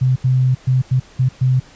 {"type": "tone bursts at uneven times", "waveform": "sine", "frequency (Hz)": 128.8, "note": "C3", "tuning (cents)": -27, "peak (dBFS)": -11, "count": 6, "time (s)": [[0.01, 0.16], [0.24, 0.55], [0.67, 0.82], [0.91, 1], [1.19, 1.29], [1.41, 1.6]], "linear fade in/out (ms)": 10, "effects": ["pink hiss -45 dBFS RMS until 1.75 s", "resampled to 16000 Hz"]}